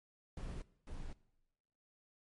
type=noise bursts at uneven times; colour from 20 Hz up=brown; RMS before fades=-44 dBFS; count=2; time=0.37-0.62 / 0.87-1.13 s; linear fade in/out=2 ms; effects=noise-tail reverb RT60 1.0 s tail -21 dB re dry + MP3 48 kbps